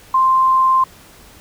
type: tone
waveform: sine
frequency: 1047 Hz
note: C6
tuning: 1 cent sharp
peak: -10 dBFS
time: 0.14-0.84 s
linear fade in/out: 5 ms
effects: pink hiss -44 dBFS RMS until 1.4 s